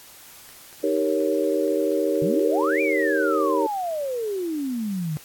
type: click train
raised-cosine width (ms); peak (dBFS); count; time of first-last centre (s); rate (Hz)
0.2; -30; 10; 0.49-2.633; 4.2
type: chord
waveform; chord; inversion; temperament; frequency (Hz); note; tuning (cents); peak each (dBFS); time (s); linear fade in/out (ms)
sine; Eb dominant seventh; none; equal; 311.1 / 392 / 466.2 / 554.4; Eb4 / G4 / Bb4 / Db5; 0 / 0 / 0 / 0; -25; 0.83-3.67; 10
type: exponential two-way sweep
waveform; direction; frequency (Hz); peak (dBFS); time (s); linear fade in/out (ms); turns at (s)
sine; up then down; 146.83 to 2426 to 146.83; -24; 2.22-5.17; 0; 2.81
effects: white hiss -46 dBFS RMS until 5.24 s + AAC 64 kbps